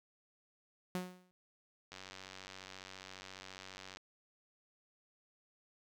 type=tone with exponential decay; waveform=sawtooth; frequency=181.9 Hz; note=F#3; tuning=29 cents flat; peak=-30 dBFS; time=0.95-1.31 s; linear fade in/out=0 ms; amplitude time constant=78 ms
type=click train; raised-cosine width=0.2 ms; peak=-31 dBFS; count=195; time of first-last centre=1.92-3.971 s; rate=94.6 Hz
effects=none